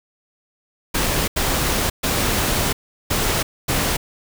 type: noise bursts at uneven times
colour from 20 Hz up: pink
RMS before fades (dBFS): -20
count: 5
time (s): 0.94-1.28 / 1.36-1.9 / 2.03-2.73 / 3.1-3.43 / 3.68-3.97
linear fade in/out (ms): 10
effects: none